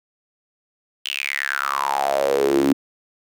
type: tone with high-pass filter sweep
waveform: sawtooth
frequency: 69.3 Hz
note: C#2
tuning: in tune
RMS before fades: -21 dBFS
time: 1.05-2.73 s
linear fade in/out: 5 ms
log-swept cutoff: 3100 to 270 Hz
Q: 8.2
effects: none